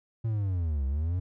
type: linear two-way sweep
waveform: triangle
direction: down then up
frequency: 115.6 to 65.4 to 93.5 Hz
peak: -24 dBFS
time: 0.24-1.2 s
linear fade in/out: 10 ms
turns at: 0.86 s
effects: none